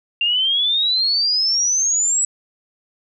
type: exponential sweep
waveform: sine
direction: up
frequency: 2764 to 7902 Hz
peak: -15 dBFS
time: 0.21-2.25 s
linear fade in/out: 2 ms
effects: none